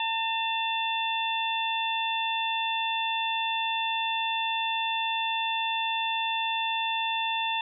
harmonic tone with a mistuned harmonic, 900 Hz, A5, 39 cents sharp, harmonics 1 / 2 / 3 / 4, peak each -29 / -38 / -31 / -32 dBFS, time 0-7.61 s, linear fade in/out 2 ms, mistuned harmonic 4, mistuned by -47 cents, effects none

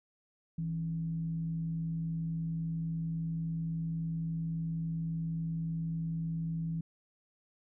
sine tone with frequency modulation, 163.6 Hz, E3, 13 cents flat, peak -32 dBFS, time 0.58-6.81 s, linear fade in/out 5 ms, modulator 111 Hz, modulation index 0.24, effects none

